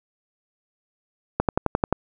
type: click train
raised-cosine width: 1 ms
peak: -5 dBFS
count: 7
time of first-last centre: 1.4-1.926 s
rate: 11.4 Hz
effects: none